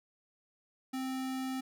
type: tone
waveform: square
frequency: 261.6 Hz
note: C4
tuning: in tune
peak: -35 dBFS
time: 0.93-1.61 s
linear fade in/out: 10 ms
effects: none